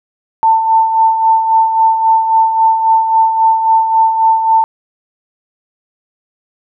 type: tone with tremolo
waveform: sine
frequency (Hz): 893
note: A5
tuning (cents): +25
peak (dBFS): -5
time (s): 0.43-4.64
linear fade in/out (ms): 0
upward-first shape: sine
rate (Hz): 3.7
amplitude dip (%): 55
effects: none